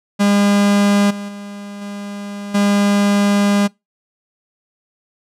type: tone with level steps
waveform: 45% pulse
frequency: 202.7 Hz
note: G#3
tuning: 42 cents flat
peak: -11 / -25 / -29 / -26 / -12 dBFS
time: 0.19-3.68 s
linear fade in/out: 20 ms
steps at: 1.1 / 1.28 / 1.81 / 2.54 s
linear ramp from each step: 10 ms
effects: noise-tail reverb RT60 0.2 s tail -24 dB re dry + low-pass 10000 Hz 12 dB/octave